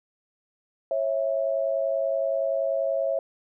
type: tone pair together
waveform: sine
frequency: 547 / 657.5 Hz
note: C#5 / E5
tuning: -23 / -5 cents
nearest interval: minor third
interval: 318 cents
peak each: -25 / -26 dBFS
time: 0.91-3.19 s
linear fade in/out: 2 ms
effects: none